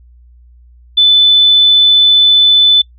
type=tone; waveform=sine; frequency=3505 Hz; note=A7; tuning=7 cents flat; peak=-4 dBFS; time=0.97-2.82 s; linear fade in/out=10 ms; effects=noise-tail reverb RT60 0.1 s tail -24 dB re dry + added 60 Hz sine -39 dBFS peak until 2.98 s